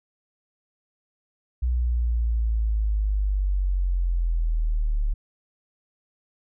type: linear sweep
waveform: sine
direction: down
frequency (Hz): 61.74 to 35.86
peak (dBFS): -20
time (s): 1.62-5.14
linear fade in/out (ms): 10
effects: none